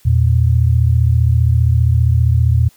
sine tone pair together, 82.57 / 117.7 Hz, E2 / A#2, +3 / +17 cents, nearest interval tritone, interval 614 cents, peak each -12 dBFS, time 0.05-2.69 s, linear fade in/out 10 ms, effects white hiss -51 dBFS RMS until 2.76 s

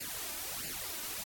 white noise with flanger, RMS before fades -40 dBFS, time 0-1.24 s, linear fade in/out 10 ms, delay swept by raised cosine 0.42 to 3.32 ms, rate 1.5 Hz, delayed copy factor +0.8, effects AAC 64 kbps

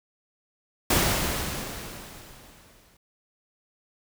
pink noise with exponential decay, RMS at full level -20 dBFS, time 0.9-2.97 s, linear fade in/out 5 ms, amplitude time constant 450 ms, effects none

